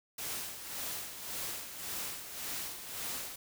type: noise with tremolo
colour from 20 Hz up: white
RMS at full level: -38 dBFS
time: 0.18-3.36 s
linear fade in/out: 5 ms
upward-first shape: sine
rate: 1.8 Hz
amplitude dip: 60%
effects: none